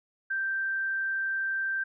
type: tone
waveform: sine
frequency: 1568 Hz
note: G6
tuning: in tune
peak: -27 dBFS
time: 0.3-1.84 s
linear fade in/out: 10 ms
effects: none